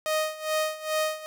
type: tone with tremolo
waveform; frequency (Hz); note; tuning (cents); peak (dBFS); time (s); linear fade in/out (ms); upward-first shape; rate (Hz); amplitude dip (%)
sawtooth; 622.3; D#5; 0; -19; 0.06-1.26; 0; sine; 2.4; 85
effects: none